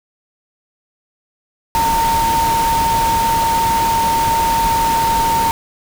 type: tone in noise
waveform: sine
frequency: 913 Hz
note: A#5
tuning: 36 cents flat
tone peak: -13 dBFS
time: 1.75-5.51 s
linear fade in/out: 0 ms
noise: pink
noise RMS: -22 dBFS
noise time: 1.75-5.51 s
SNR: +6 dB
effects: none